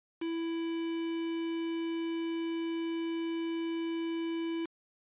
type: tone with quantisation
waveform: triangle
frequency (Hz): 331.2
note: E4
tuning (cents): +8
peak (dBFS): -30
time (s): 0.21-4.66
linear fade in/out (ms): 10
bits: 7
effects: resampled to 8000 Hz